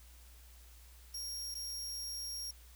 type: tone with dropouts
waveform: sawtooth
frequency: 5588 Hz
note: F8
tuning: in tune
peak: -37 dBFS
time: 1.14-2.51 s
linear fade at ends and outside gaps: 5 ms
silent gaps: 1.544-1.551 s
effects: added 60 Hz sine -55 dBFS peak until 2.75 s + white hiss -62 dBFS RMS until 2.75 s